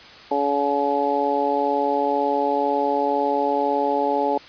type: harmonic tone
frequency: 142 Hz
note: C#3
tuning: 42 cents sharp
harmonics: 2 / 3 / 4 / 5 / 6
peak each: -27 / -25 / -25 / -28 / -22 dBFS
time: 0.31-4.38 s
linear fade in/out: 5 ms
effects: white hiss -43 dBFS RMS until 4.48 s + resampled to 11025 Hz